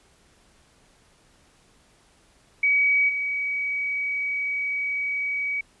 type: tone with level steps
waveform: sine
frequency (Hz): 2268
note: C#7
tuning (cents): +39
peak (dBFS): -17 / -24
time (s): 2.63-5.61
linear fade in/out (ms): 5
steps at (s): 3.08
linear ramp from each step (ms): 20
effects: pink hiss -59 dBFS RMS until 5.8 s + resampled to 24000 Hz